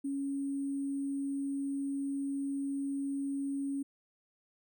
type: tone with sample-and-hold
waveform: sine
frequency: 277.2 Hz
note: C#4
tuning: in tune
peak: -32 dBFS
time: 0.04-3.83 s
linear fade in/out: 10 ms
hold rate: 8820 Hz
effects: none